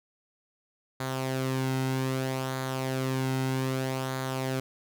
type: tone with flanger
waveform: sawtooth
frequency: 131.4 Hz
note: C3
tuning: 8 cents sharp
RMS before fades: -30 dBFS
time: 1-4.6 s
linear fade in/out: 5 ms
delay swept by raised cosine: 0.36 to 1.76 ms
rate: 0.63 Hz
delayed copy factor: -0.5
effects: none